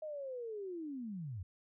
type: linear sweep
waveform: sine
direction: down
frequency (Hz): 631 to 82.41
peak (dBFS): -40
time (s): 0.02-1.43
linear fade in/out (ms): 5
effects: none